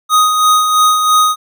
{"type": "tone with tremolo", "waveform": "square", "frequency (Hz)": 1248, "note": "D#6", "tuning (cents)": 5, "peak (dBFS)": -7, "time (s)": [0.09, 1.36], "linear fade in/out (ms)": 50, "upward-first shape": "sine", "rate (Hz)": 3, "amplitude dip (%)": 45, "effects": []}